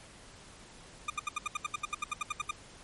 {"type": "tone bursts", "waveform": "25% pulse", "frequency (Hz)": 1208, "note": "D6", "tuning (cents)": 48, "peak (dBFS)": -26, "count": 16, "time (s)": [1.08, 2.511], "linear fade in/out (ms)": 5, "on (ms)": 21, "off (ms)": 73, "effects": ["pink hiss -53 dBFS RMS until 2.83 s", "MP3 48 kbps"]}